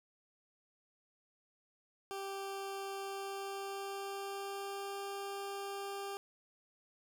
20% pulse tone with pitch glide, 392 to 397 Hz, G4 to G4, 0 to +22 cents, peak -35 dBFS, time 2.11-6.17 s, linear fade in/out 0 ms, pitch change +22 cents, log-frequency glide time 2.95-5 s, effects none

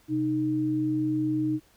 sine tone pair together, 130 / 309.2 Hz, C3 / D#4, -11 / -11 cents, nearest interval octave + minor third, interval 1500 cents, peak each -32 / -24 dBFS, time 0.08-1.6 s, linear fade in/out 50 ms, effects pink hiss -61 dBFS RMS until 1.76 s

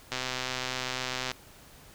click train, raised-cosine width 0.2 ms, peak -14 dBFS, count 154, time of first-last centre 0.12-1.315 s, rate 128 Hz, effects pink hiss -53 dBFS RMS until 1.94 s

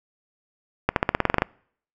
accelerating click train, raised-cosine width 0.5 ms, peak -3 dBFS, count 11, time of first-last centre 0.89-1.421 s, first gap 72 ms, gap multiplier 0.93, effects noise-tail reverb RT60 0.6 s tail -26 dB re dry

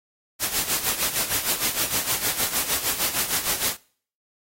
white noise with tremolo, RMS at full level -22 dBFS, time 0.39-3.77 s, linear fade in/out 50 ms, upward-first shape sine, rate 6.5 Hz, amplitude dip 70%, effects noise-tail reverb RT60 0.5 s tail -23 dB re dry + AAC 48 kbps

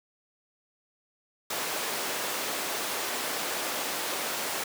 pink high-pass noise, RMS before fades -32 dBFS, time 1.5-4.64 s, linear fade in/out 5 ms, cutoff 420 Hz, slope 12 dB/octave, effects none

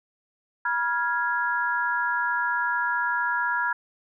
sine chord, F diminished, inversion second, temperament equal with one note detuned, 968 / 1396.9 / 1661.2 Hz, Cb6 / F6 / Ab6, -35 / 0 / 0 cents, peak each -27 dBFS, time 0.65-3.73 s, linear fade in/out 5 ms, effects none

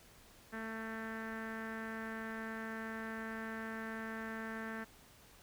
sawtooth tone with low-pass filter, 222.8 Hz, A3, 22 cents sharp, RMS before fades -43 dBFS, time 0.52-4.85 s, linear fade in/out 20 ms, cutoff 1700 Hz, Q 5.4, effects pink hiss -61 dBFS RMS until 5.42 s

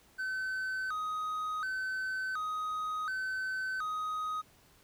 triangle tone with vibrato, 1383 Hz, F6, 17 cents flat, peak -31 dBFS, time 0.18-4.42 s, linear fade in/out 20 ms, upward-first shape square, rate 0.69 Hz, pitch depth 170 cents each way, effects pink hiss -63 dBFS RMS until 4.83 s

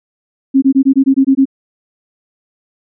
sine tone bursts, 269.4 Hz, C#4, 49 cents flat, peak -5 dBFS, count 9, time 0.54-1.455 s, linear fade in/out 20 ms, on 83 ms, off 21 ms, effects none

